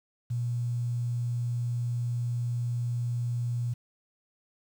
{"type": "tone", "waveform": "sine", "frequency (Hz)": 120, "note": "B2", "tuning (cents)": -49, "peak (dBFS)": -27, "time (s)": [0.3, 3.74], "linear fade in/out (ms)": 10, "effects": ["9-bit"]}